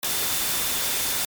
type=tone in noise; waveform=sine; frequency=3553 Hz; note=A7; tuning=16 cents sharp; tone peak=-35 dBFS; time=0.03-1.25 s; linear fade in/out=2 ms; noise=white; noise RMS=-25 dBFS; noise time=0.03-1.25 s; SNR=-13 dB; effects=MP3 96 kbps